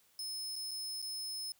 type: tone with dropouts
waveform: sawtooth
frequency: 5200 Hz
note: E8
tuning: 24 cents flat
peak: -36 dBFS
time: 0.19-1.52 s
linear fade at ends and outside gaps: 1 ms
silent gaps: 0.557-0.562 / 0.71-0.714 / 1.018-1.025 s
effects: white hiss -69 dBFS RMS until 1.59 s